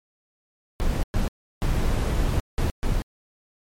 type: noise bursts at uneven times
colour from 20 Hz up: brown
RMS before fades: -22 dBFS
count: 5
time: 0.8-1.03 / 1.14-1.28 / 1.62-2.4 / 2.58-2.7 / 2.83-3.02 s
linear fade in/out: 0 ms
effects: MP3 64 kbps